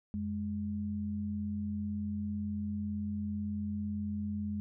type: tone pair together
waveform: sine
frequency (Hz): 89.68 / 207.7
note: F2 / G#3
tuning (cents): +46 / 0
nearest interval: octave + minor third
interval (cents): 1454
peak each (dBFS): -39 / -34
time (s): 0.14-4.6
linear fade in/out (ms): 0
effects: none